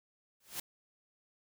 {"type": "noise with exponential growth", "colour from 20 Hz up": "white", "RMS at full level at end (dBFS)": -35, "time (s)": [0.4, 0.6], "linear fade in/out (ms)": 5, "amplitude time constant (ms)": 42, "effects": []}